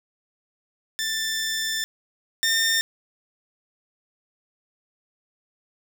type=tone pair in turn; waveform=15% pulse; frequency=1773 / 1811.3 Hz; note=A6 / A6; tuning=+13 / +50 cents; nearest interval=unison; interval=37 cents; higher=second; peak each=-18 / -13 dBFS; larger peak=second; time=0.99-1.84 / 2.43-2.81 s; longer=first; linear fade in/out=0 ms; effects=7-bit